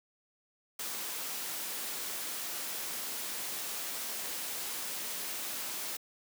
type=noise; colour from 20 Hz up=white; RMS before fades=-38 dBFS; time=0.79-5.97 s; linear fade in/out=5 ms; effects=high-pass 200 Hz 12 dB/octave